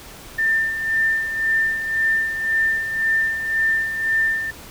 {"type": "tone with tremolo", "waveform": "sine", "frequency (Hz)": 1792, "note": "A6", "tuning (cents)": 31, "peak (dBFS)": -15, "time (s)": [0.38, 4.51], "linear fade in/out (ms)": 10, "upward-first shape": "sine", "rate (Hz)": 1.9, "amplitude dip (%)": 60, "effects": ["pink hiss -40 dBFS RMS until 4.7 s"]}